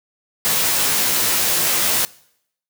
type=noise with comb filter; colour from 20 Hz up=white; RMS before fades=-18 dBFS; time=0.45-2.05 s; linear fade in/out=0 ms; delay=16 ms; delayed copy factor=-0.9; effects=noise-tail reverb RT60 0.7 s tail -22 dB re dry + high-pass 100 Hz 12 dB/octave